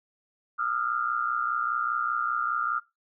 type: tone cluster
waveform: sine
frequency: 1219 / 1340 / 1405 Hz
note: D#6 / E6 / F6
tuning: -36 / +28 / +10 cents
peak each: -30 dBFS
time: 0.58-2.8 s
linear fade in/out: 20 ms
effects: noise-tail reverb RT60 0.2 s tail -18 dB re dry